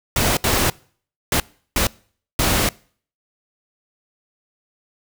pink noise bursts at uneven times, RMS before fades -18 dBFS, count 5, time 0.16-0.37 / 0.44-0.7 / 1.32-1.4 / 1.76-1.87 / 2.39-2.69 s, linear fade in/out 2 ms, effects noise-tail reverb RT60 0.5 s tail -24 dB re dry

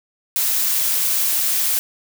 blue noise, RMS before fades -19 dBFS, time 0.36-1.79 s, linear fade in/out 0 ms, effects none

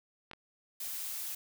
clicks, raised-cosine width 0.3 ms, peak -30 dBFS, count 2, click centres 0.313 / 0.334 s
blue noise, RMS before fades -39 dBFS, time 0.8-1.35 s, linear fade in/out 5 ms
effects none

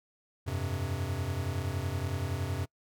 square chord, F suspended second, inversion none, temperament equal, 87.31 / 98 / 130.81 Hz, F2 / G2 / C3, 0 / 0 / 0 cents, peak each -36 / -36 / -37 dBFS, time 0.46-2.66 s, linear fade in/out 20 ms, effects noise-tail reverb RT60 0.1 s tail -25 dB re dry

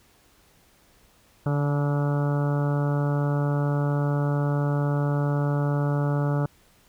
harmonic tone with a mistuned harmonic, 144.4 Hz, D3, 29 cents flat, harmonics 1 / 2 / 3 / 4 / 5 / 6 / 7 / 8 / 9 / 10, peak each -22 / -31 / -34 / -33 / -40 / -38 / -44 / -41 / -40 / -42 dBFS, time 1.46-6.46 s, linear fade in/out 2 ms, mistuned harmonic 7, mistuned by -48 cents, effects pink hiss -59 dBFS RMS until 6.88 s

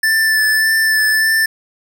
square tone with vibrato, 1760 Hz, A6, in tune, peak -12 dBFS, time 0.03-1.46 s, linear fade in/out 5 ms, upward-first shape sine, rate 1.7 Hz, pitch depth 17 cents each way, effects none

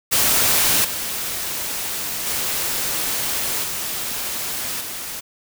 white noise with level steps, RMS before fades -17 / -26 / -23 / -26 / -30 dBFS, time 0.11-5.21 s, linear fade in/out 20 ms, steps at 0.84 / 2.26 / 3.63 / 4.8 s, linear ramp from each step 10 ms, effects none

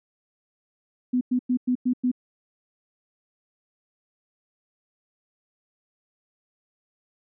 sine tone bursts, 250 Hz, B3, 21 cents sharp, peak -19 dBFS, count 6, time 1.13-2.116 s, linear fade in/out 10 ms, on 81 ms, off 100 ms, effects none

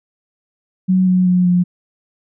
sine tone with pitch steps, 185.9 / 183.23 / 180.61 / 178.02 Hz, F#3 / F#3 / F#3 / F3, +8 / -17 / -42 / +33 cents, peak -10 dBFS, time 0.88-1.64 s, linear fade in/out 20 ms, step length 190 ms, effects none

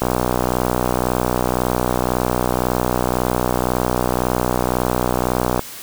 click train, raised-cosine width 1 ms, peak -3 dBFS, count 346, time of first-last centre 0.02-5.594 s, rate 61.9 Hz, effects white hiss -34 dBFS RMS until 5.82 s

